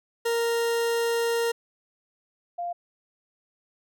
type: tone pair in turn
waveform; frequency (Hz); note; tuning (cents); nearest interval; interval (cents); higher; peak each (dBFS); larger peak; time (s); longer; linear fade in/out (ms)
40% pulse / sine; 465.3 / 697.2; A#4 / F5; -3 / -3; perfect fifth; 700; second; -22 / -28; first; 0.25-1.52 / 2.58-2.73; first; 10
effects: none